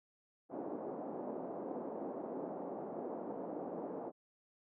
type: band-pass noise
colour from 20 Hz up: pink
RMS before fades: -43 dBFS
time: 0.49-4.12 s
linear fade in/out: 50 ms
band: 240 to 780 Hz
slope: 24 dB/octave
effects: none